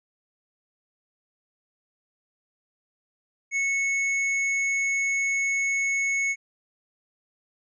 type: tone with hard clipping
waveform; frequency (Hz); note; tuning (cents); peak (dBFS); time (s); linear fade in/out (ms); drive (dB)
triangle; 2202; C#7; -12; -24; 3.51-6.36; 50; 17
effects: resampled to 16000 Hz